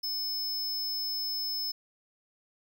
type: tone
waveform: square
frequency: 5220 Hz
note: E8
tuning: 18 cents flat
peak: -31 dBFS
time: 0.03-1.72 s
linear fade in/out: 10 ms
effects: 12-bit